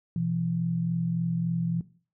sine tone pair together, 125.5 / 169.01 Hz, B2 / E3, +28 / +44 cents, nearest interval perfect fourth, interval 516 cents, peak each -32 / -26 dBFS, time 0.16-1.81 s, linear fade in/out 2 ms, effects noise-tail reverb RT60 0.4 s tail -17 dB re dry

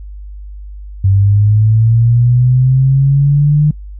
sine linear sweep, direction up, 95.8 to 151.1 Hz, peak -6 dBFS, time 1.04-3.71 s, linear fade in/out 5 ms, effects noise-tail reverb RT60 0.1 s tail -26 dB re dry + added 50 Hz sine -26 dBFS peak until 3.99 s

